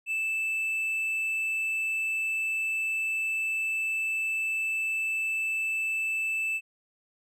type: tone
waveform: triangle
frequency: 2637 Hz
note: E7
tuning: in tune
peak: -25 dBFS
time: 0.06-6.61 s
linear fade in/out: 50 ms
effects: none